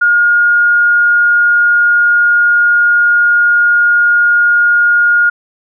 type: tone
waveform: sine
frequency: 1426 Hz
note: F6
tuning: 36 cents sharp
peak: -6 dBFS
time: 0.01-5.3 s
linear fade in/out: 10 ms
effects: none